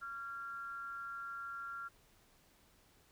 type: tone with amplitude modulation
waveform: sine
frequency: 1380 Hz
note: F6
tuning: 21 cents flat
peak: -39 dBFS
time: 0.01-1.89 s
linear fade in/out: 20 ms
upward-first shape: sine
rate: 253 Hz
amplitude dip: 60%
effects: pink hiss -68 dBFS RMS until 3.11 s